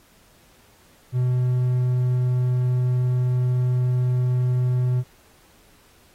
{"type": "tone", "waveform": "triangle", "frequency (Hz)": 125.3, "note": "B2", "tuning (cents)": 25, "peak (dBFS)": -16, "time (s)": [1.12, 5.04], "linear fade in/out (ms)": 50, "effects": ["pink hiss -56 dBFS RMS until 6.14 s", "AAC 48 kbps"]}